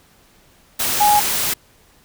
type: tone in noise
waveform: sine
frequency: 830.6 Hz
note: G#5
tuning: in tune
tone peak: -11 dBFS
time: 1-1.2 s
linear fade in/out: 10 ms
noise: white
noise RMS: -20 dBFS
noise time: 0.79-1.54 s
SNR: +6 dB
effects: pink hiss -53 dBFS RMS until 2.04 s